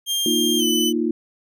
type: tone with pitch glide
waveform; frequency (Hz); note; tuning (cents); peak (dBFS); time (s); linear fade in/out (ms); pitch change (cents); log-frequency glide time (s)
sawtooth; 3200 to 3003; G7 to F#7; +35 to +25; -17; 0.06-0.93; 50; -110; 0.58-0.64
type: chord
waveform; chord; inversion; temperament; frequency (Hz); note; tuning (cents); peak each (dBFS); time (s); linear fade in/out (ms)
sine; Bb suspended fourth; none; equal; 233.1 / 311.1 / 349.2; Bb3 / Eb4 / F4; 0 / 0 / 0; -23; 0.26-1.11; 2
effects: none